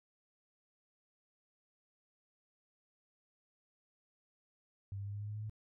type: tone with pitch steps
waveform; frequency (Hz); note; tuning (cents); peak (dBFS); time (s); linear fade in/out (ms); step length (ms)
sine; 98.8 / 100.06 / 101.34 / 102.64 / 103.95 / 105.28 / 106.63 / 107.99; G2 / G2 / G#2 / G#2 / G#2 / G#2 / G#2 / A2; +14 / +36 / -42 / -20 / +2 / +24 / +46 / -32; -39; 4.92-5.496; 0; 72
effects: none